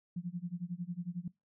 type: tone with tremolo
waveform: sine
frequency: 176 Hz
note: F3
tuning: 14 cents sharp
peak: -33 dBFS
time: 0.16-1.28 s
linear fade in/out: 5 ms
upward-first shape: sine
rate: 11 Hz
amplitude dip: 95%
effects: noise-tail reverb RT60 0.2 s tail -22 dB re dry